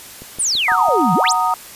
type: click train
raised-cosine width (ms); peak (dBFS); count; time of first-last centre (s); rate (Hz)
2; -22; 5; 0.22-0.886; 6.01
type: exponential two-way sweep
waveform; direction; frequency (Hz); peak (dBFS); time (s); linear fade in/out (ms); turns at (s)
sine; down then up; 10150 to 155.56 to 10150; -15; 0.39-1.33; 10; 1.14
type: chord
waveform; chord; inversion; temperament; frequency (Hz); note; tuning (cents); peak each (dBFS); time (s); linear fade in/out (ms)
sine; D# minor; first; equal with one note detuned; 740 / 927.5 / 1244.5; F#5 / A#5 / D#6; 0 / -9 / 0; -20 / -18 / -18; 0.68-1.54; 2
effects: white hiss -37 dBFS RMS until 1.75 s + resampled to 32000 Hz